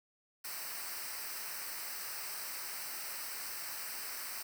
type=noise with comb filter; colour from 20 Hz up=white; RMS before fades=-42 dBFS; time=0.44-4.43 s; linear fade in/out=10 ms; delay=0.29 ms; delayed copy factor=-0.75; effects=none